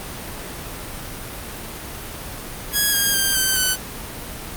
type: tone with pitch steps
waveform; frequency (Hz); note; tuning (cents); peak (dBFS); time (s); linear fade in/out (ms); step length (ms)
5% pulse; 1661.2 / 1622.3 / 1584.4 / 1547.3 / 1511.1; G#6 / G#6 / G6 / G6 / F#6; 0 / -41 / +18 / -23 / +36; -6; 2.72-3.77; 50; 210
effects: pink hiss -32 dBFS RMS until 4.56 s + Opus 32 kbps

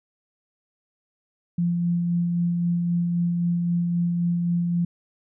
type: tone with tremolo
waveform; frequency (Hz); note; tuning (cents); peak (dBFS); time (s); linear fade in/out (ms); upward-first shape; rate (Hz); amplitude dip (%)
sine; 172.8; F3; -18; -19; 1.58-4.85; 5; sine; 3.8; 25
effects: none

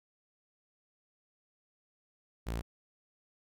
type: tone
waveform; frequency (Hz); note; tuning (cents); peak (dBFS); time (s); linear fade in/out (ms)
sawtooth; 57; A#1; -38; -30; 2.46-2.62; 20
effects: none

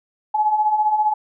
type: beating tone pair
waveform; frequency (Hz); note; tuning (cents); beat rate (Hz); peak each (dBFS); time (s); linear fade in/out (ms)
sine; 839 / 854; G#5 / G#5; +17 / +48; 15; -23 / -16; 0.34-1.14; 10
effects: none

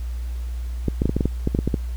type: clicks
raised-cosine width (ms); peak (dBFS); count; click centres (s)
3; -7; 12; 0.883 / 1.019 / 1.056 / 1.094 / 1.166 / 1.208 / 1.256 / 1.474 / 1.549 / 1.589 / 1.676 / 1.742
effects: added 60 Hz sine -25 dBFS peak until 1.96 s + pink hiss -49 dBFS RMS until 1.96 s

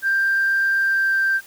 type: tone with pitch glide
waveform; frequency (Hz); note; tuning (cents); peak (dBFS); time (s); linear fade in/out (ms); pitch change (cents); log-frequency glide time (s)
sine; 1582 to 1572; G6 to G6; +15 to +4; -15; 0.02-1.41; 50; -11; 0.77-1.15
effects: tanh soft clip ceiling -12 dBFS + white hiss -46 dBFS RMS until 1.46 s

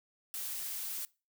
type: noise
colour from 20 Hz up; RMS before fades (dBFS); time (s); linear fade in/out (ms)
blue; -39; 0.34-1.05; 0
effects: noise-tail reverb RT60 0.3 s tail -22 dB re dry

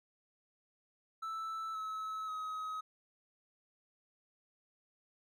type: tone with pitch steps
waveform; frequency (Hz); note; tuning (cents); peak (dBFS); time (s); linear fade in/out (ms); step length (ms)
triangle; 1318.5 / 1293.6 / 1269.2; E6 / E6 / D#6; 0 / -33 / +34; -36; 1.22-2.81; 10; 530
effects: none

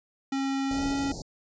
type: tone with pitch glide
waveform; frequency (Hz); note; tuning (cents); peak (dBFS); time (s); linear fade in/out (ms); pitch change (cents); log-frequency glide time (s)
square; 271.4 to 276.9; C#4 to C#4; -36 to -2; -27; 0.32-1.12; 5; +34; 0.71-0.84
type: band-stop noise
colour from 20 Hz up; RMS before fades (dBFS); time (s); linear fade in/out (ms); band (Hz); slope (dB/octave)
pink; -36; 0.71-1.22; 2; 860 to 4200; 96
effects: resampled to 16000 Hz

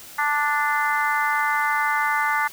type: harmonic tone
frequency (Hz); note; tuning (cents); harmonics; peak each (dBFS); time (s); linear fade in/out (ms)
293.7; D4; 0; 3 / 4 / 5 / 6 / 7; -24 / -25 / -26 / -27 / -27; 0.18-2.48; 10
effects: white hiss -42 dBFS RMS until 2.52 s

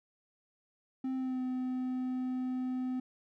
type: tone with pitch glide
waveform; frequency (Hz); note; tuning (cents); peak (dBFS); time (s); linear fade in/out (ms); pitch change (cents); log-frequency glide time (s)
triangle; 261.4 to 255; C4 to C4; -1 to -44; -30; 1.04-3; 5; -43; 1.15-1.41
effects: none

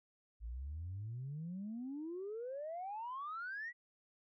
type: exponential sweep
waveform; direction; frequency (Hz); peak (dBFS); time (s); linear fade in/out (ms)
sine; up; 53.1 to 1975.5; -40; 0.4-3.73; 50
effects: tanh soft clip ceiling -37 dBFS

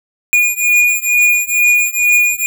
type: beating tone pair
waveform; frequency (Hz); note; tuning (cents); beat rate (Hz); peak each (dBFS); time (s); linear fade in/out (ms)
square; 2442 / 2444.2; D#7 / D#7; -33 / -31; 2.2; -13 / -14; 0.33-2.46; 0
effects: none

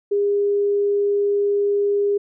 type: tone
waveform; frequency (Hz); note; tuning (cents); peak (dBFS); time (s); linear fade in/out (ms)
sine; 405.9; G#4; -40; -16; 0.11-2.18; 10
effects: none

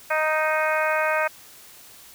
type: harmonic tone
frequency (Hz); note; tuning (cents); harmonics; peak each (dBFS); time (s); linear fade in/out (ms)
311.1; D#4; 0; 2 / 3 / 4 / 5 / 6 / 7 / 8; -24 / -28 / -28 / -26 / -32 / -31 / -31; 0.1-1.28; 10
effects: white hiss -47 dBFS RMS until 2.14 s

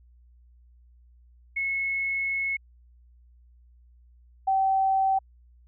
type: tone pair in turn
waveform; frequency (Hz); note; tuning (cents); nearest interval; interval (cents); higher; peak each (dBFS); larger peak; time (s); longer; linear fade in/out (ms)
sine; 2187 / 770.8; C#7 / G5; -24 / -29; octave + tritone; 1805; first; -25 / -20; second; 1.56-2.57 / 4.47-5.19; first; 10
effects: added 60 Hz sine -53 dBFS peak until 5.67 s

